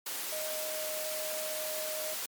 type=tone in noise; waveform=sine; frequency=620 Hz; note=D#5; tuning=6 cents flat; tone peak=-37 dBFS; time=0.32-2.14 s; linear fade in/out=5 ms; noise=white; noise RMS=-37 dBFS; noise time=0.06-2.26 s; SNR=-3 dB; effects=high-pass 300 Hz 12 dB/octave + MP3 96 kbps